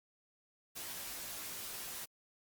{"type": "noise with comb filter", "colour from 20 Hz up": "white", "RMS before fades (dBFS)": -44, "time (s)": [0.75, 2.06], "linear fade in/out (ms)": 20, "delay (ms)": 15, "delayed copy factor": -0.6, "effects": ["Opus 48 kbps"]}